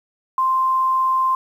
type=tone; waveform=sine; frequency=1046 Hz; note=C6; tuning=1 cent flat; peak=-15 dBFS; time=0.38-1.35 s; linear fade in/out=2 ms; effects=8-bit